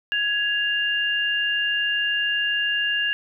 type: tone pair together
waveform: sine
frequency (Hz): 1667.3 / 2800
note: G#6 / F7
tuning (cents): +6 / +4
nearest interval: major sixth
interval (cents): 898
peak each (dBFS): -23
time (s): 0.12-3.13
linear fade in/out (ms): 0
effects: none